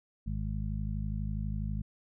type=harmonic tone; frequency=52.2 Hz; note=G#1; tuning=10 cents sharp; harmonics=1 / 2 / 3 / 4; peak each=-34 / -37 / -39 / -40 dBFS; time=0.26-1.82 s; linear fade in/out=10 ms; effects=none